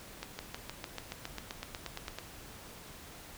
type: accelerating click train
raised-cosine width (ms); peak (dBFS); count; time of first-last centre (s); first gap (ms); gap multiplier
0.2; -21; 16; 0.23-2.186; 160; 0.97
effects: pink hiss -50 dBFS RMS until 3.37 s